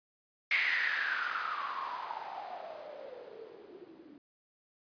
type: noise with low-pass filter sweep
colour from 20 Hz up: violet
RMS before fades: -37 dBFS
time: 0.51-4.18 s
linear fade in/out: 2 ms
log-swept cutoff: 2200 to 290 Hz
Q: 8
effects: resampled to 11025 Hz